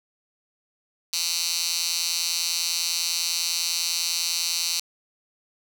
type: tone with high-pass filter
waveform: 10% pulse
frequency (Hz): 170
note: F3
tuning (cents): -46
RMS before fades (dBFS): -26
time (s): 1.13-4.8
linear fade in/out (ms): 2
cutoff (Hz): 4600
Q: 2.3
effects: 7-bit